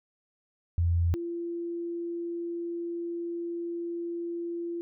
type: tone pair in turn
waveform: sine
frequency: 85.4 / 341.6 Hz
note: F2 / F4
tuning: -38 / -38 cents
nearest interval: 2 octaves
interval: 2400 cents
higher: second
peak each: -22 / -31 dBFS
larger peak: first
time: 0.78-1.14 / 1.14-4.81 s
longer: second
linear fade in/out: 0 ms
effects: none